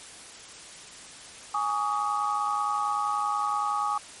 sine chord, Ab suspended fourth, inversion none, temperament equal with one note detuned, 830.6 / 1134 / 1244.5 Hz, Ab5 / Db6 / Eb6, 0 / +39 / 0 cents, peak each -29 dBFS, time 1.54-3.98 s, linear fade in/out 5 ms, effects white hiss -45 dBFS RMS until 4.2 s + MP3 48 kbps

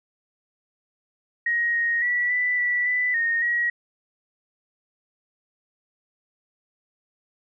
sine tone with pitch steps, 1883 / 1871 / 1949 / 1982 / 1959 / 1988 / 1851 / 1905 Hz, A#6 / A#6 / B6 / B6 / B6 / B6 / A#6 / A#6, +17 / +6 / -23 / +6 / -15 / +11 / -13 / +37 cents, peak -20 dBFS, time 1.46-3.7 s, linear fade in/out 5 ms, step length 280 ms, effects none

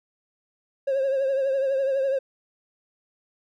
triangle tone with vibrato, 540 Hz, C#5, 45 cents flat, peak -18 dBFS, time 0.87-2.19 s, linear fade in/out 10 ms, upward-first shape triangle, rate 12 Hz, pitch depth 62 cents each way, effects tanh soft clip ceiling -16 dBFS

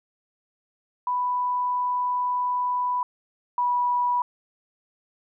sine tone pair in turn, 990 / 978.1 Hz, B5 / B5, +4 / -17 cents, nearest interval unison, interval 21 cents, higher first, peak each -22 / -20 dBFS, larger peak second, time 1.07-3.03 / 3.58-4.22 s, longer first, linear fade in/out 2 ms, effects none

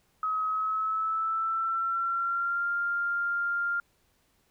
sine tone with pitch glide, 1274 to 1397.4 Hz, D#6 to F6, +41 to +1 cents, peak -26 dBFS, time 0.23-3.8 s, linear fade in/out 2 ms, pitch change +160 cents, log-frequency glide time 0.46-2.7 s, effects pink hiss -69 dBFS RMS until 4.5 s

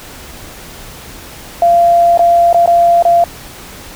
sine tone with dropouts, 688 Hz, F5, 26 cents flat, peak -5 dBFS, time 1.62-3.24 s, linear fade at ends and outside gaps 2 ms, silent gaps 2.175-2.192 / 2.529-2.544 / 2.66-2.675 / 3.025-3.051 s, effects pink hiss -32 dBFS RMS until 3.95 s

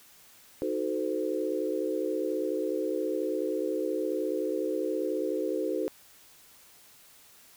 sine chord, D# diminished seventh, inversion none, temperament equal with one note detuned, 311.1 / 370 / 440 / 514.3 Hz, D#4 / F#4 / A4 / C5, 0 / 0 / 0 / -30 cents, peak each -33 dBFS, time 0.62-5.88 s, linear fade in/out 0 ms, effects white hiss -56 dBFS RMS until 7.56 s

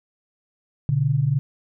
sine tone pair together, 121.3 / 144.25 Hz, B2 / D3, -31 / -31 cents, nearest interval minor third, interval 300 cents, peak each -22 / -19 dBFS, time 0.89-1.39 s, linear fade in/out 0 ms, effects none

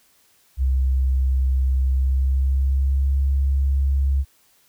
sine tone with pitch glide, 65.5 to 68.36 Hz, C2 to C#2, +2 to -24 cents, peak -16 dBFS, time 0.57-4.25 s, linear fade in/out 50 ms, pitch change +74 cents, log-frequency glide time 1.84-3.18 s, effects white hiss -59 dBFS RMS until 4.68 s

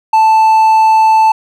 triangle tone, 880 Hz, A5, in tune, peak -3 dBFS, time 0.13-1.32 s, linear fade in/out 5 ms, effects none

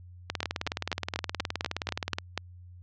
two click trains, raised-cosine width 0.2 ms, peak -11 / -12 dBFS, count 9 / 37, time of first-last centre 0.43-2.376 / 0.3-2.185 s, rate 4.11 / 19.1 Hz, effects added 89 Hz sine -46 dBFS peak until 2.82 s + low-pass 5000 Hz 12 dB/octave

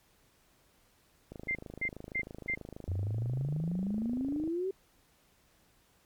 click train, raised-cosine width 2 ms, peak -30 dBFS, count 84, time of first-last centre 1.32-4.476 s, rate 26.3 Hz
sine tone bursts, 2093 Hz, C7, in tune, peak -29 dBFS, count 4, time 1.48-2.552 s, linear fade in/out 10 ms, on 73 ms, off 260 ms
sine exponential sweep, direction up, 87.31 to 392 Hz, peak -30 dBFS, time 2.88-4.71 s, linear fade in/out 5 ms
effects pink hiss -67 dBFS RMS until 6.05 s + MP3 96 kbps

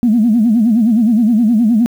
sine tone with vibrato, 225.9 Hz, A3, 46 cents sharp, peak -7 dBFS, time 0.03-1.86 s, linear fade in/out 0 ms, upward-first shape sine, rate 9.6 Hz, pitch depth 150 cents each way, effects tanh soft clip ceiling -3 dBFS + 7-bit

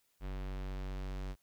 square tone with low-pass filter sweep, 47.35 Hz, F#1, 41 cents sharp, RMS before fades -40 dBFS, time 0.2-1.36 s, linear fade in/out 50 ms, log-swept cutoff 3500 to 5900 Hz, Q 0.81, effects white hiss -75 dBFS RMS until 1.42 s

